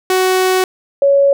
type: tone pair in turn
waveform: sawtooth / sine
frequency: 372.7 / 558.4 Hz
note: F#4 / C#5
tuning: +13 / +13 cents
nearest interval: perfect fifth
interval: 700 cents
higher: second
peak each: -7 dBFS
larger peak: neither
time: 0.1-0.64 / 1.02-1.33 s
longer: first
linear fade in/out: 2 ms
effects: none